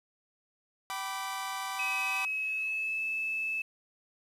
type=chord; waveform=sawtooth; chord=G major; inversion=none; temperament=equal with one note detuned; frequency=769.6 / 987.8 / 1174.7 Hz; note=G5 / B5 / D6; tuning=-32 / 0 / 0 cents; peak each=-35 dBFS; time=0.9-2.25 s; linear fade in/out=0 ms
type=tone with pitch glide; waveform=sine; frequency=2544 to 2617 Hz; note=D#7 to E7; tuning=+38 to -13 cents; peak=-30 dBFS; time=1.79-3.62 s; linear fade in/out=5 ms; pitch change=+49 cents; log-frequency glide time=2.07-3.01 s
effects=resampled to 32000 Hz + 9-bit